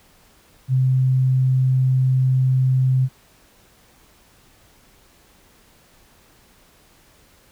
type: tone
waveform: sine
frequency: 130 Hz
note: C3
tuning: 11 cents flat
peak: -14 dBFS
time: 0.68-3.09 s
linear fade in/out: 50 ms
effects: pink hiss -54 dBFS RMS until 7.51 s